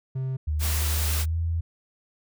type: tone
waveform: triangle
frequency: 131.3 Hz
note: C3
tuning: 6 cents sharp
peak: -24 dBFS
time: 0.15-0.37 s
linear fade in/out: 10 ms
type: tone with pitch glide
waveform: sine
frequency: 76.2 to 83.1 Hz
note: D#2 to E2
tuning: -36 to +15 cents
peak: -23 dBFS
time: 0.47-1.61 s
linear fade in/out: 10 ms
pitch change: +151 cents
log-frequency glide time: 1.15-1.37 s
type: high-pass noise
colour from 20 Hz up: white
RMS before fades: -30 dBFS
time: 0.59-1.26 s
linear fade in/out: 50 ms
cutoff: 150 Hz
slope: 96 dB/octave
effects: none